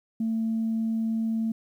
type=tone; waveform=sine; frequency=224.2 Hz; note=A3; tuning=33 cents sharp; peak=-23 dBFS; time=0.2-1.52 s; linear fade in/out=5 ms; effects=tanh soft clip ceiling -20 dBFS + 10-bit